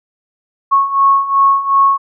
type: beating tone pair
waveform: sine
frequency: 1098 / 1100.7 Hz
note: C#6 / C#6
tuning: -17 / -13 cents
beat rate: 2.7 Hz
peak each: -14 / -10 dBFS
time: 0.71-1.98 s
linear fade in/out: 20 ms
effects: none